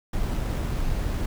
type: noise with sample-and-hold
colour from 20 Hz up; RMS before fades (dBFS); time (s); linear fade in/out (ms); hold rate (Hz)
brown; -26; 0.13-1.26; 5; 8820
effects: none